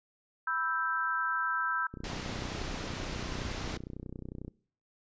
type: chord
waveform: sine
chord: E minor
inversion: second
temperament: equal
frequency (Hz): 987.8 / 1318.5 / 1568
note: B5 / E6 / G6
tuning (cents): 0 / 0 / 0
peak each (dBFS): -37 / -32 / -32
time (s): 0.47-1.87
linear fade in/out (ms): 5
type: click train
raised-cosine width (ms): 3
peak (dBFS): -28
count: 80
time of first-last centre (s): 1.94-4.48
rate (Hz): 31.1
type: low-pass noise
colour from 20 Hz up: pink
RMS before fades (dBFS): -39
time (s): 2.04-3.77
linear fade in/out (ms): 2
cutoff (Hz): 6500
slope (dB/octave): 24
effects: noise-tail reverb RT60 0.5 s tail -23 dB re dry + resampled to 16000 Hz